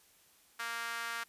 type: tone with high-pass filter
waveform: sawtooth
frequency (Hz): 232.2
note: A#3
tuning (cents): -7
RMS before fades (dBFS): -39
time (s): 0.59-1.24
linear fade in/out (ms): 10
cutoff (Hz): 1400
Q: 2.3
effects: white hiss -65 dBFS RMS until 1.28 s + resampled to 32000 Hz